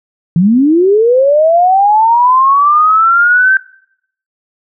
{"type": "linear sweep", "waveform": "sine", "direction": "up", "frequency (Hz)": [160, 1563], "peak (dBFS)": -5, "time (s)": [0.36, 3.57], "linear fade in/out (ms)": 2, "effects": ["noise-tail reverb RT60 0.7 s tail -22 dB re dry"]}